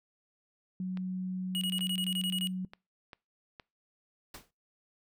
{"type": "tone", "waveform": "sine", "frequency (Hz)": 185, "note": "F#3", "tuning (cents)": 0, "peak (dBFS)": -32, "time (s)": [0.8, 2.65], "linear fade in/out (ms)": 2}
{"type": "clicks", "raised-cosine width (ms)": 0.3, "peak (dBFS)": -30, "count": 5, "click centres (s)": [0.973, 1.792, 2.735, 3.132, 3.598]}
{"type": "tone bursts", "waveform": "square", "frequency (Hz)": 2900, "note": "F#7", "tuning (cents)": -35, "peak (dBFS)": -32, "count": 11, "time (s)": [1.55, 2.472], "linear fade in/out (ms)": 0, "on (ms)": 62, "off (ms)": 24}
{"type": "noise with exponential decay", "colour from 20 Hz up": "pink", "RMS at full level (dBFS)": -41, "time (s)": [4.34, 4.51], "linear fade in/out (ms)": 5, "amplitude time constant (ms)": 35}
{"effects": ["noise-tail reverb RT60 0.3 s tail -25 dB re dry"]}